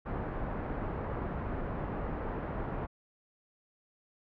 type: low-pass noise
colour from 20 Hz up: pink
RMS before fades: -36 dBFS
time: 0.05-2.87 s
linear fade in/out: 20 ms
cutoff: 1300 Hz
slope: 12 dB/octave
effects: low-pass 2000 Hz 12 dB/octave

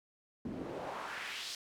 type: noise with band-pass filter sweep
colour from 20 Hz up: pink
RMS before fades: -42 dBFS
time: 0.45-1.55 s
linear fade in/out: 2 ms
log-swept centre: 210 to 5000 Hz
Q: 1.6
effects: none

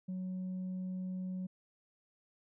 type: tone with tanh clipping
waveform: sine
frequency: 185 Hz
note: F#3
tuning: in tune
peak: -37 dBFS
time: 0.08-1.47 s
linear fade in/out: 10 ms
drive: 1 dB
effects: none

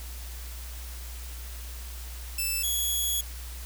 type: tone pair in turn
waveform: 5% pulse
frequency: 2643 / 3352 Hz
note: E7 / G#7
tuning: +4 / +15 cents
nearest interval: major third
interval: 411 cents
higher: second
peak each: -18 / -18 dBFS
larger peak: neither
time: 2.38-2.63 / 2.63-3.21 s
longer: second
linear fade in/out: 5 ms
effects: added 60 Hz sine -37 dBFS peak until 3.65 s + white hiss -45 dBFS RMS until 3.65 s

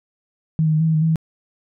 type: tone with pitch steps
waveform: sine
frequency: 159 / 156.4 / 154.9 / 161.7 / 159.7 / 155.3 / 161.8 / 160.3 Hz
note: D#3 / D#3 / D#3 / E3 / D#3 / D#3 / E3 / E3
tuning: +38 / +9 / -7 / -33 / +45 / -3 / -32 / -48 cents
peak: -14 dBFS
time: 0.59-1.158 s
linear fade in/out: 0 ms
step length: 71 ms
effects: none

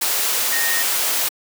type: tone in noise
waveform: sine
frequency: 1853 Hz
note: A#6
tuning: 11 cents flat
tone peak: -22 dBFS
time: 0.52-0.83 s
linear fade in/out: 10 ms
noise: white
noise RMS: -20 dBFS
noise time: 0.01-1.29 s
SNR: -5 dB
effects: high-pass 400 Hz 12 dB/octave

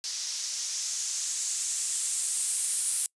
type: noise with low-pass filter sweep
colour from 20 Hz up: violet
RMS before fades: -31 dBFS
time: 0.04-3.06 s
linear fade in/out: 0 ms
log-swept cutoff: 5400 to 9600 Hz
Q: 2.8
effects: noise-tail reverb RT60 0.1 s tail -26 dB re dry + resampled to 24000 Hz

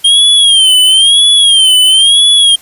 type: tone with vibrato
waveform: square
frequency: 3200 Hz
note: G7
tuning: 35 cents sharp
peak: -4 dBFS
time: 0.04-2.56 s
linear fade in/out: 10 ms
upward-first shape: sine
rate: 1 Hz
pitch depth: 110 cents each way
effects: white hiss -39 dBFS RMS until 2.61 s + resampled to 32000 Hz

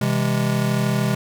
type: chord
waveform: square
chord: C augmented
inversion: none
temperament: just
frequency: 130.81 / 163.52 / 204.4 Hz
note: C3 / E3 / G#3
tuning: 0 / -14 / -27 cents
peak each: -22 / -26 / -23 dBFS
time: 0.01-1.15 s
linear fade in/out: 5 ms
effects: none

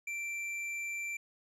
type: tone with hard clipping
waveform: sine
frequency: 2349 Hz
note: D7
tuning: in tune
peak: -37 dBFS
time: 0.07-1.17 s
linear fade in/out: 5 ms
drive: 7 dB
effects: none

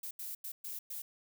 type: noise bursts at uneven times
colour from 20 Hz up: violet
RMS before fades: -42 dBFS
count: 5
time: 0.03-0.11 / 0.19-0.35 / 0.44-0.52 / 0.64-0.79 / 0.9-1.02 s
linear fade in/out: 5 ms
effects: none

